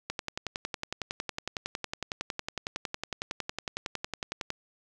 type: click train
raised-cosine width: 0.2 ms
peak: -15 dBFS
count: 49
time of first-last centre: 0.1-4.504 s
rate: 10.9 Hz
effects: none